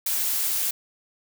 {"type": "noise", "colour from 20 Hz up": "blue", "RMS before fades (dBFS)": -25, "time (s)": [0.06, 0.71], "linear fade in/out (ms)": 5, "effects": []}